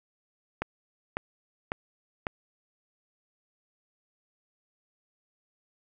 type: click train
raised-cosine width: 0.5 ms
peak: -14 dBFS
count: 4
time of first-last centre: 0.62-2.268 s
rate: 1.82 Hz
effects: none